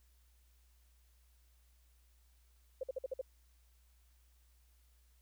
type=tone bursts; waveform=sine; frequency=523.3 Hz; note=C5; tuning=in tune; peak=-35 dBFS; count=6; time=2.81-3.214 s; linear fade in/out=5 ms; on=24 ms; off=52 ms; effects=added 60 Hz sine -65 dBFS peak until 5.21 s + white hiss -75 dBFS RMS until 5.21 s